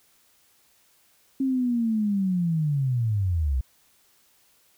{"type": "linear sweep", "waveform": "sine", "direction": "down", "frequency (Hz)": [271.3, 60.6], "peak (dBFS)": -21, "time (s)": [1.4, 3.61], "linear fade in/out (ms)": 5, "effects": ["white hiss -62 dBFS RMS until 4.77 s"]}